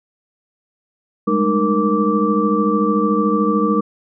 sine tone cluster, 199.7 / 213.2 / 306.7 / 467.8 / 1166 Hz, G3 / G#3 / D#4 / A#4 / D6, +32 / +46 / -25 / +6 / -13 cents, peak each -20 dBFS, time 1.27-3.81 s, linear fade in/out 10 ms, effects none

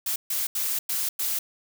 blue noise bursts at uneven times, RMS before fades -27 dBFS, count 5, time 0.06-0.16 / 0.3-0.47 / 0.55-0.79 / 0.89-1.09 / 1.19-1.39 s, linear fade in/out 5 ms, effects none

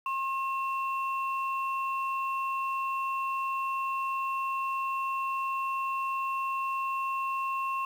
sine tone pair together, 1071.5 / 2700 Hz, C6 / E7, +41 / +41 cents, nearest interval octave + major third, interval 1600 cents, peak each -29 / -37 dBFS, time 0.06-7.85 s, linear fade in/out 2 ms, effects 9-bit

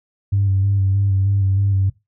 sine tone with vibrato, 98 Hz, G2, in tune, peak -13 dBFS, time 0.32-1.9 s, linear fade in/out 10 ms, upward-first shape square, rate 3.2 Hz, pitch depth 27 cents each way, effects noise-tail reverb RT60 0.2 s tail -18 dB re dry + tanh soft clip ceiling -9 dBFS

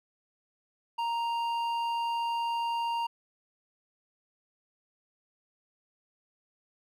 sine tone with hard clipping, 932.3 Hz, A#5, in tune, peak -30 dBFS, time 0.98-3.07 s, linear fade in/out 10 ms, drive 8 dB, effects none

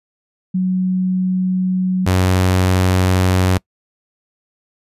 sine / sawtooth tone pair in turn, 185 / 92.5 Hz, F#3 / F#2, 0 / 0 cents, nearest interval octave, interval 1200 cents, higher first, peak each -14 / -8 dBFS, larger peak second, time 0.54-2.06 / 2.06-3.58 s, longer neither, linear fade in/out 10 ms, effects noise-tail reverb RT60 0.1 s tail -25 dB re dry + resampled to 32000 Hz

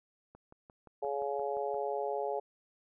click train, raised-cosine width 1 ms, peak -39 dBFS, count 9, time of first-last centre 0.35-1.744 s, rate 5.74 Hz
harmonic tone, 140.4 Hz, C#3, 22 cents sharp, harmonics 3 / 4 / 5 / 6, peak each -36 / -37 / -38 / -39 dBFS, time 1.02-2.4 s, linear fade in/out 10 ms
effects none

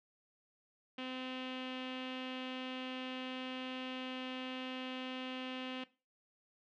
sawtooth tone with low-pass filter, 257.2 Hz, C4, 30 cents flat, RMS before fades -43 dBFS, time 0.98-5.84 s, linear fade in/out 5 ms, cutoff 3000 Hz, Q 4.6, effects noise-tail reverb RT60 0.3 s tail -17 dB re dry

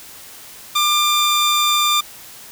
35% pulse tone pair together, 1194 / 3578 Hz, D6 / A7, +28 / +28 cents, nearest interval octave + perfect fifth, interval 1900 cents, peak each -15 dBFS, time 0.75-2.01 s, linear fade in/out 10 ms, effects white hiss -39 dBFS RMS until 2.51 s

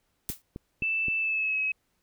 blue noise with exponential decay, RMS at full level -29 dBFS, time 0.29-0.42 s, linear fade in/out 0 ms, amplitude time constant 27 ms
click train, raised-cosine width 3 ms, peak -24 dBFS, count 4, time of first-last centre 0.3-1.083 s, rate 3.83 Hz
sine tone with pitch glide, 2645 to 2558 Hz, E7 to D#7, +5 to +47 cents, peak -25 dBFS, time 0.82-1.72 s, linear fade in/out 5 ms, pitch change -58 cents, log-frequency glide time 1.18-1.6 s
effects pink hiss -74 dBFS RMS until 2.02 s

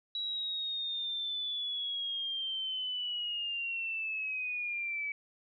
sine linear sweep, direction down, 3901 to 2280 Hz, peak -33 dBFS, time 0.15-5.12 s, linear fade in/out 2 ms, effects none

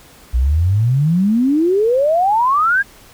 sine exponential sweep, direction up, 57.8 to 1661.2 Hz, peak -11 dBFS, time 0.33-2.83 s, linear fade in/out 20 ms, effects pink hiss -44 dBFS RMS until 3.13 s

